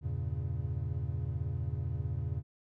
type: chord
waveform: triangle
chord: E diminished seventh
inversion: none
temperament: equal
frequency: 82.41 / 98 / 116.54 / 138.59 Hz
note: E2 / G2 / Bb2 / Db3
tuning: 0 / 0 / 0 / 0 cents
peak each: -35 / -37 / -36 / -36 dBFS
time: 0.01-2.43 s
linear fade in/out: 50 ms
effects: none